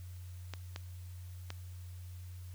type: clicks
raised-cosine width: 0.2 ms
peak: -24 dBFS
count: 3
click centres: 0.537 / 0.761 / 1.504 s
effects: added 90 Hz sine -44 dBFS peak until 2.54 s + white hiss -62 dBFS RMS until 2.54 s